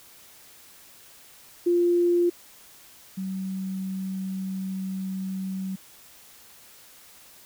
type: tone pair in turn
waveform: sine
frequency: 348.5 / 190.13 Hz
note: F4 / F#3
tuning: -4 / +47 cents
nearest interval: minor seventh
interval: 1049 cents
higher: first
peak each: -18 / -28 dBFS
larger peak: first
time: 1.66-2.3 / 3.17-5.76 s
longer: second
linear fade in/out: 10 ms
effects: white hiss -51 dBFS RMS until 7.45 s

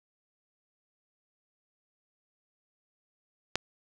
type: click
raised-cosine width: 0.2 ms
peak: -9 dBFS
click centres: 3.556 s
effects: 7-bit

